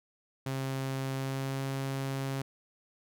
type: tone with pitch glide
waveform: sawtooth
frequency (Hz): 134 to 135.48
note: C3 to C#3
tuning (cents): +42 to -39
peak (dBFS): -28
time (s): 0.46-2.42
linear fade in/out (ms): 5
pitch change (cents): +19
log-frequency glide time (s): 1.13-1.62
effects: none